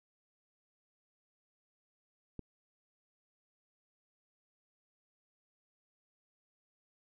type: click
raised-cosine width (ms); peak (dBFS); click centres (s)
3; -29; 2.393
effects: none